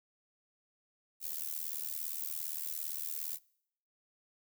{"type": "noise with amplitude modulation", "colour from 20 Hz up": "violet", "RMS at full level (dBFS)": -35, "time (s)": [1.2, 3.39], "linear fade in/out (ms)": 50, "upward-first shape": "sine", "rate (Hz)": 77.5, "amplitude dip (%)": 95, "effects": ["noise-tail reverb RT60 0.7 s tail -24 dB re dry"]}